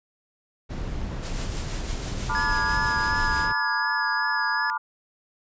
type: noise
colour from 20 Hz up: brown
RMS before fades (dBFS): -30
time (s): 0.69-3.53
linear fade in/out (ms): 20
type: noise with tremolo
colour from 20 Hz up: white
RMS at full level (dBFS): -35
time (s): 1.21-3.5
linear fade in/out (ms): 50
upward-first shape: triangle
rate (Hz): 6.1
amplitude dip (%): 45
type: chord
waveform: sine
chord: B half-diminished seventh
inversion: third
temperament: just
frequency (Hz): 889 / 987.8 / 1185.3 / 1422.4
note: A5 / B5 / D6 / F6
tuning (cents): +18 / 0 / +16 / +31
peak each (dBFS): -30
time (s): 2.29-4.78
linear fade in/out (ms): 10
type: tone with vibrato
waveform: square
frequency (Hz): 1680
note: G#6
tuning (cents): +19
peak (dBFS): -26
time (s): 2.35-4.7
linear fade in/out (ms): 0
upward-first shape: sine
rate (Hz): 2.7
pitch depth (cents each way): 22
effects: resampled to 16000 Hz